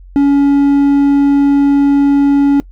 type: tone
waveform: triangle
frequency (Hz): 281.6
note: C#4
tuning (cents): +27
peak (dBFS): -4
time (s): 0.16-2.6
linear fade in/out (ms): 0
effects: noise-tail reverb RT60 0.1 s tail -22 dB re dry + added 45 Hz sine -33 dBFS peak until 2.71 s